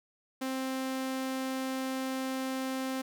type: tone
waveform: sawtooth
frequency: 262.8 Hz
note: C4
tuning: 8 cents sharp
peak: -28 dBFS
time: 0.41-3.02 s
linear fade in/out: 10 ms
effects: none